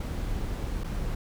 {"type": "noise with dropouts", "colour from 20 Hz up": "brown", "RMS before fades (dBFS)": -31, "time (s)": [0, 1.15], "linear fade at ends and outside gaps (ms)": 5, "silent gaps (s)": [0.837, 0.842], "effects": []}